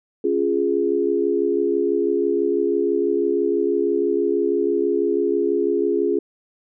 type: chord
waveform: sine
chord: Db major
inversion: none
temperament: equal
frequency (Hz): 277.2 / 349.2 / 415.3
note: Db4 / F4 / Ab4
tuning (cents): 0 / 0 / 0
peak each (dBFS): -25 / -21 / -20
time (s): 0.24-6.19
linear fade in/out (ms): 5
effects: none